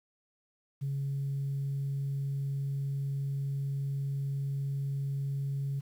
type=tone; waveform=sine; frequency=138.59 Hz; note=C#3; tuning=in tune; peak=-29 dBFS; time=0.81-5.81 s; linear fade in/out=20 ms; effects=tanh soft clip ceiling -27 dBFS + 10-bit